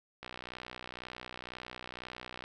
click train, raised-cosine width 0.3 ms, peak -26 dBFS, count 138, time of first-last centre 0.23-2.44 s, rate 62 Hz, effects none

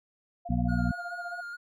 sine tone with tremolo, 698.5 Hz, F5, in tune, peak -34 dBFS, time 0.45-1.41 s, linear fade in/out 10 ms, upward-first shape sine, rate 15 Hz, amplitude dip 90%
harmonic tone, 59.9 Hz, A#1, 48 cents sharp, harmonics 1 / 2 / 3 / 4, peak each -30 / -30 / -30 / -30 dBFS, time 0.49-0.92 s, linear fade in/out 10 ms
triangle tone with vibrato, 1425 Hz, F6, 34 cents sharp, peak -35 dBFS, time 0.68-1.57 s, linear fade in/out 20 ms, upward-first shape square, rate 4.7 Hz, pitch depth 20 cents each way
effects none

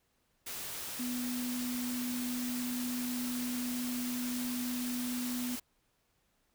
sine tone in noise, 246.9 Hz, B3, in tune, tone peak -34 dBFS, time 0.99-5.56 s, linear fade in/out 10 ms, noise white, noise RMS -41 dBFS, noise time 0.46-5.6 s, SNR +4 dB, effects pink hiss -75 dBFS RMS until 6.54 s

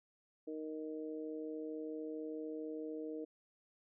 harmonic tone, 155.56 Hz, D#3, in tune, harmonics 2 / 3 / 4, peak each -43 / -44 / -53 dBFS, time 0.47-3.25 s, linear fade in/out 10 ms, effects none

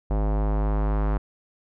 square tone with low-pass filter sweep, 51.91 Hz, G#1, in tune, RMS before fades -23 dBFS, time 0.1-1.18 s, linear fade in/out 10 ms, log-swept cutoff 780 to 1200 Hz, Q 1.5, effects none

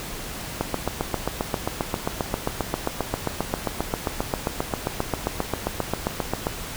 click train, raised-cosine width 1 ms, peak -8 dBFS, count 45, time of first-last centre 0.61-6.469 s, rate 7.51 Hz, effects pink hiss -34 dBFS RMS until 6.76 s

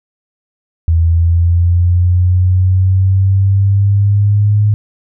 sine linear sweep, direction up, 82 to 105.3 Hz, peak -7 dBFS, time 0.88-4.74 s, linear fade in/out 0 ms, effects none

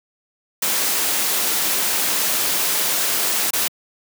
white noise with dropouts, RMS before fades -20 dBFS, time 0.62-3.68 s, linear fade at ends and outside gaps 5 ms, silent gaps 3.507-3.532 s, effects high-pass 200 Hz 12 dB/octave

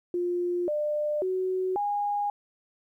sine tone with pitch steps, 352.8 / 598 / 372.6 / 820 Hz, F4 / D5 / F#4 / G#5, +18 / +31 / +12 / -22 cents, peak -25 dBFS, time 0.14-2.3 s, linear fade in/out 2 ms, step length 540 ms, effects 11-bit

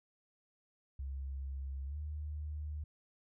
sine tone with pitch glide, 67.8 to 75.23 Hz, C#2 to D2, -38 to +42 cents, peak -38 dBFS, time 0.99-2.84 s, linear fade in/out 5 ms, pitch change +180 cents, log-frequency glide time 1.86-1.97 s, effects none

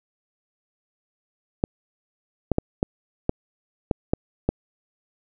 clicks, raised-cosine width 2 ms, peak -6 dBFS, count 8, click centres 1.639 / 2.517 / 2.584 / 2.829 / 3.294 / 3.912 / 4.135 / 4.49 s, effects none

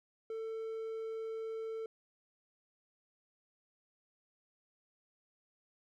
triangle tone, 446.1 Hz, A4, 24 cents sharp, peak -36 dBFS, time 0.3-1.86 s, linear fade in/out 2 ms, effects none

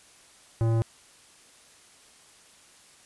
sine tone with tanh clipping, 113.9 Hz, A#2, 40 cents flat, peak -23 dBFS, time 0.61-0.82 s, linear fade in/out 0 ms, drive 16 dB, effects white hiss -55 dBFS RMS until 3.05 s + resampled to 24000 Hz

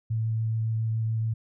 sine tone with vibrato, 111.7 Hz, A2, 27 cents sharp, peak -24 dBFS, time 0.1-1.34 s, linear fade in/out 10 ms, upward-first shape triangle, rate 7.1 Hz, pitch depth 12 cents each way, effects none

